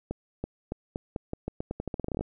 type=accelerating click train; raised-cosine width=2 ms; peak=-18 dBFS; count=20; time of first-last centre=0.11-2.21 s; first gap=330 ms; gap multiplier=0.85; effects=none